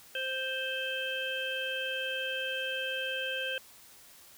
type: harmonic tone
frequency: 523.3 Hz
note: C5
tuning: in tune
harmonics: 1 / 3 / 5 / 6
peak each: -38 / -36 / -38 / -37 dBFS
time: 0.15-3.58 s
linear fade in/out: 2 ms
effects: white hiss -55 dBFS RMS until 4.37 s